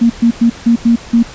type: tone bursts at uneven times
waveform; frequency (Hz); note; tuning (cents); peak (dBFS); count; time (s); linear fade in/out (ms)
sine; 233.1; A#3; 0; -5; 6; 0.01-0.1 / 0.22-0.31 / 0.41-0.5 / 0.66-0.76 / 0.85-0.96 / 1.13-1.23; 10
effects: pink hiss -32 dBFS RMS until 1.34 s + resampled to 16000 Hz